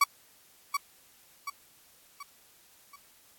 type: tone with echo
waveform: 35% pulse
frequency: 1134 Hz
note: C#6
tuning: 39 cents sharp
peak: -17 dBFS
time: 0.01-0.04 s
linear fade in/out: 5 ms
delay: 730 ms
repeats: 4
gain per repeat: -7 dB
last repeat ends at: 2.96 s
effects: white hiss -60 dBFS RMS until 3.38 s + AAC 64 kbps